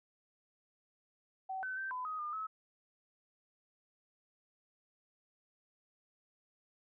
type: tone with pitch steps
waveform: sine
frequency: 761 / 1520 / 1558 / 1007 / 1256 / 1209 / 1291 Hz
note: F#5 / F#6 / G6 / B5 / D#6 / D6 / E6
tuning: +48 / +46 / -11 / +33 / +16 / +50 / -37 cents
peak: -37 dBFS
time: 1.49-2.47 s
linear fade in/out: 10 ms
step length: 140 ms
effects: none